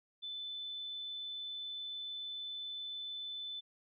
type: tone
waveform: sine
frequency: 3513 Hz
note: A7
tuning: 3 cents flat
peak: -40 dBFS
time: 0.22-3.61 s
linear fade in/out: 20 ms
effects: none